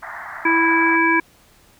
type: band-pass noise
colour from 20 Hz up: white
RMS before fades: -33 dBFS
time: 0.02-0.97 s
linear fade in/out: 10 ms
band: 650 to 2000 Hz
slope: 96 dB/octave
type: harmonic tone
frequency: 329.6 Hz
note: E4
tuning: in tune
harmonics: 1 / 3 / 5 / 7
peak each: -19 / -19 / -19 / -19 dBFS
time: 0.45-1.2 s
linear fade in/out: 5 ms
effects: pink hiss -53 dBFS RMS until 1.79 s